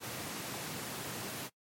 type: high-pass noise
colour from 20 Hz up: pink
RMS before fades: -41 dBFS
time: 0-1.5 s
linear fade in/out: 50 ms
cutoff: 110 Hz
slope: 24 dB/octave
effects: noise-tail reverb RT60 0.1 s tail -21 dB re dry + MP3 64 kbps